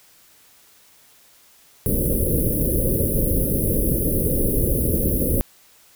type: band-stop noise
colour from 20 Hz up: pink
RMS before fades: -20 dBFS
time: 1.86-5.41 s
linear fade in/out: 0 ms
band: 570 to 10000 Hz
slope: 96 dB/octave
effects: white hiss -53 dBFS RMS until 5.95 s